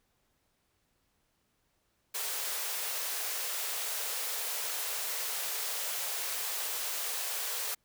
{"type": "high-pass noise", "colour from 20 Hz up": "white", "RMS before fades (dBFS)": -35, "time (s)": [2.14, 7.75], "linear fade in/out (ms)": 10, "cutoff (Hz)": 400, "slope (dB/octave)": 96, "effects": ["pink hiss -75 dBFS RMS until 7.84 s"]}